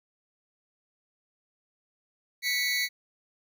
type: tone pair together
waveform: 25% pulse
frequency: 1975.5 / 2217 Hz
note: B6 / C#7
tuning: 0 / 0 cents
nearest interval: major second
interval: 200 cents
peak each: -25 dBFS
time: 2.42-2.89 s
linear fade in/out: 50 ms
effects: none